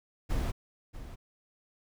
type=noise with echo; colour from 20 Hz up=brown; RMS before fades=-30 dBFS; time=0.29-0.52 s; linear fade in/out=20 ms; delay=640 ms; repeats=1; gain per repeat=-13 dB; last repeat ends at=1.16 s; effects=none